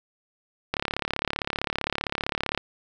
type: click train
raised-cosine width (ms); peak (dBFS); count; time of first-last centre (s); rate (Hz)
0.3; -9; 66; 0.74-2.576; 35.4
effects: none